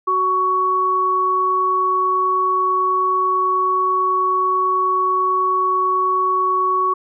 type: tone pair together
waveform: sine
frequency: 373 / 1117.7 Hz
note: F#4 / C#6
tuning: +14 / +14 cents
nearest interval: octave + perfect fifth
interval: 1900 cents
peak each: -24 / -15 dBFS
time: 0.07-6.94 s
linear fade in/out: 10 ms
effects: none